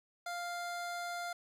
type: tone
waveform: 25% pulse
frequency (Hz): 698.5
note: F5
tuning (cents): 0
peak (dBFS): -34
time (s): 0.26-1.33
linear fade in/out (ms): 5
effects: low-pass 12000 Hz 12 dB/octave + 10-bit